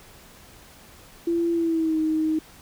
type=tone with pitch glide; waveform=sine; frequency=338.5 to 314 Hz; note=E4 to D#4; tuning=+46 to +16 cents; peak=-20 dBFS; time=1.27-2.39 s; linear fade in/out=5 ms; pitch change=-130 cents; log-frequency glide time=1.52-1.99 s; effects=pink hiss -49 dBFS RMS until 2.61 s

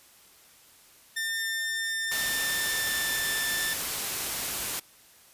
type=tone with pitch glide; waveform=sawtooth; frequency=1801 to 1772.1 Hz; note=A6 to A6; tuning=+40 to +12 cents; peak=-25 dBFS; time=1.16-3.74 s; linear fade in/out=10 ms; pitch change=-28 cents; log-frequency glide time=1.92-3.17 s
type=noise; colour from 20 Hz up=white; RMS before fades=-31 dBFS; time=2.11-4.8 s; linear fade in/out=10 ms
effects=white hiss -56 dBFS RMS until 5.33 s + resampled to 32000 Hz

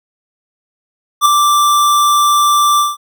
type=tone with ADSR envelope; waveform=square; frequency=1174.7 Hz; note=D6; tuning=in tune; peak=-4 dBFS; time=1.21-2.97 s; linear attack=46 ms; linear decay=4 ms; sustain=-5 dB; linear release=180 ms; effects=none

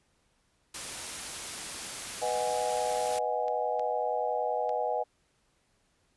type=noise; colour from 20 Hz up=white; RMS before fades=-38 dBFS; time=0.74-3.19 s; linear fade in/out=5 ms
type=chord; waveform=sine; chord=G# minor seventh; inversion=first; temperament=equal; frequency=493.9 / 622.3 / 740 / 830.6 Hz; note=B4 / D#5 / F#5 / G#5; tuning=0 / 0 / 0 / 0 cents; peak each=-33 dBFS; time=2.21-5.04 s; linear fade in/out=20 ms
type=clicks; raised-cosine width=0.2 ms; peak=-30 dBFS; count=6; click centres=2.77 / 3.007 / 3.159 / 3.482 / 3.795 / 4.693 s
effects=pink hiss -71 dBFS RMS until 6.16 s + resampled to 24000 Hz

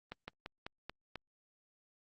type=slowing click train; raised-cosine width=0.3 ms; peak=-26 dBFS; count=6; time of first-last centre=0.12-1.157 s; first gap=160 ms; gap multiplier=1.13; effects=Opus 32 kbps

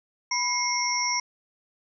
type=tone cluster; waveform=sine; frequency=982 / 2150 / 5480 / 5750 Hz; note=B5 / C7 / F8 / F8; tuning=-10 / +47 / -34 / +50 cents; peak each=-29 dBFS; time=0.31-1.2 s; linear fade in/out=5 ms; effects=none

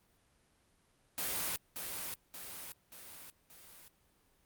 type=noise with echo; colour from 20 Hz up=white; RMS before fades=-36 dBFS; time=1.18-1.56 s; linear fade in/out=0 ms; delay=580 ms; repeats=4; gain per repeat=-5 dB; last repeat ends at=3.88 s; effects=pink hiss -71 dBFS RMS until 4.45 s + Opus 32 kbps

